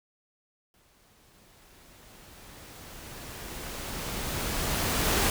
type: noise with exponential growth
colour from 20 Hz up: pink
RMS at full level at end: -24 dBFS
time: 0.74-5.3 s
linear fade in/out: 1 ms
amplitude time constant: 990 ms
effects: none